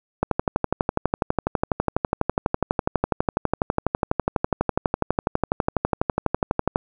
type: click train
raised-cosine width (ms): 1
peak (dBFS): -5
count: 80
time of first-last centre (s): 0.23-6.759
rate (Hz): 12.1
effects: none